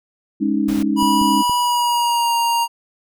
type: chord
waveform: sine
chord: Ab suspended fourth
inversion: none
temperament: equal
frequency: 207.7 / 277.2 / 311.1 Hz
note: Ab3 / Db4 / Eb4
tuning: 0 / 0 / 0 cents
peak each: -20 dBFS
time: 0.4-1.43 s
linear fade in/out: 20 ms
type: noise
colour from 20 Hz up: pink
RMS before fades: -32 dBFS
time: 0.68-0.83 s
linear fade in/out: 5 ms
type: tone with pitch glide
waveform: square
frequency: 975 to 935.8 Hz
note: B5 to A#5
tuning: -23 to +6 cents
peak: -16 dBFS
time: 0.96-2.68 s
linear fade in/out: 50 ms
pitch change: -71 cents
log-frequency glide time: 1.58-2.34 s
type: clicks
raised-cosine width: 3 ms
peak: -17 dBFS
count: 3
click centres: 1.026 / 1.215 / 1.496 s
effects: none